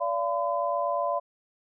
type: tone cluster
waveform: sine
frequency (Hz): 577 / 685 / 1015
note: D5 / F5 / B5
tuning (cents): -31 / -34 / +47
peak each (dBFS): -29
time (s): 0-1.2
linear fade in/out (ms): 20
effects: none